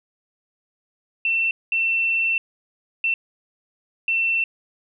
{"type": "tone bursts at uneven times", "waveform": "sine", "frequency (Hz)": 2691, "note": "E7", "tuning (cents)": 35, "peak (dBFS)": -18, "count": 4, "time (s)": [[1.25, 1.51], [1.72, 2.38], [3.04, 3.14], [4.08, 4.44]], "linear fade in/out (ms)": 2, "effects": []}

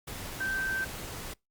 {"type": "tone in noise", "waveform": "sine", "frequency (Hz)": 1557, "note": "G6", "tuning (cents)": -12, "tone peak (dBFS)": -29, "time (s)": [0.4, 0.85], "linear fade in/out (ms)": 10, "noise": "pink", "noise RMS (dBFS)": -40, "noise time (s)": [0.07, 1.34], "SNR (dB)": 8, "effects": ["noise-tail reverb RT60 0.2 s tail -26 dB re dry", "Opus 48 kbps"]}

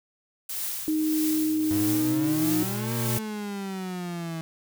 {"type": "noise with tremolo", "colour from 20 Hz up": "blue", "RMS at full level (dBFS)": -30, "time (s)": [0.49, 3.19], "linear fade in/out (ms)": 5, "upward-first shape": "triangle", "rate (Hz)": 1.6, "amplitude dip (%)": 70}
{"type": "tone with exponential growth", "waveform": "square", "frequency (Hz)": 120, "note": "B2", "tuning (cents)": -49, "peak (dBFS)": -26, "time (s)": [0.51, 3.18], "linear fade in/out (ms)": 5, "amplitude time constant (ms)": 580}
{"type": "tone", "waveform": "sine", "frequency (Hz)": 311.4, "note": "D#4", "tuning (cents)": 2, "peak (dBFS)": -22, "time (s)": [0.88, 2.63], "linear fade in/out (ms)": 0}
{"type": "exponential two-way sweep", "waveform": "35% pulse", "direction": "up then down", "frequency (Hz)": [97.1, 233.1, 161.4], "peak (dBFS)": -29, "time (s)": [1.71, 4.41], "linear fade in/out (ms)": 0, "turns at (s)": 2.94}
{"effects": []}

